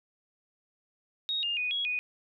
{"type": "tone with pitch steps", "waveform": "sine", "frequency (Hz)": [3759, 2818, 2479, 3324, 2477], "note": ["A#7", "F7", "D#7", "G#7", "D#7"], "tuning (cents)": [14, 15, -7, 1, -8], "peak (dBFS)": -28, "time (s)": [1.29, 1.99], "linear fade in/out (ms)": 0, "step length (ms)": 140, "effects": []}